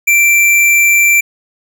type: tone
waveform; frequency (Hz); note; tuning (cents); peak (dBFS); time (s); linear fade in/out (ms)
square; 2349; D7; 0; -7; 0.07-1.21; 10
effects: none